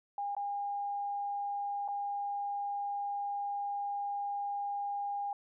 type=tone with dropouts; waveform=sine; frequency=810 Hz; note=G#5; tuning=43 cents flat; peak=-33 dBFS; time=0.18-5.33 s; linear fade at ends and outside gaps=2 ms; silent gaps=0.35-0.366 / 1.879-1.885 s; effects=none